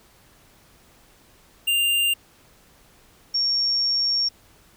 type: tone pair in turn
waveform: square / sine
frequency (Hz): 2794 / 5522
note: F7 / F8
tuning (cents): 0 / -20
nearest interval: octave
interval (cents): 1180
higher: second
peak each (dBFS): -19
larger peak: neither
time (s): 1.67-2.14 / 3.34-4.29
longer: second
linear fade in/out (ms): 10
effects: pink hiss -55 dBFS RMS until 4.76 s